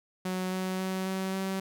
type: tone with pitch steps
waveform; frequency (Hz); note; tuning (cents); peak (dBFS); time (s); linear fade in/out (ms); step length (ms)
sawtooth; 185 / 186.61 / 188.23 / 189.87 / 191.52; F#3 / F#3 / F#3 / F#3 / G3; 0 / +15 / +30 / +45 / -40; -26; 0.25-1.6; 5; 270
effects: none